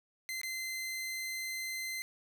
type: tone with dropouts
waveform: sawtooth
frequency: 2068 Hz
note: C7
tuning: 21 cents flat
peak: -33 dBFS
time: 0.29-2.02 s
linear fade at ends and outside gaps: 0 ms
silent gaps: 0.415-0.433 s
effects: none